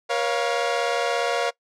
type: chord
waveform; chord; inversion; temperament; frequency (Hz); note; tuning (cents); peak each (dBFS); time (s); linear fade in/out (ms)
sawtooth; Bb minor; none; equal with one note detuned; 477.3 / 554.4 / 698.5; Bb4 / Db5 / F5; +41 / 0 / 0; -22; 0.09-1.51; 20
effects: noise-tail reverb RT60 0.1 s tail -22 dB re dry + low-pass 6000 Hz 12 dB/octave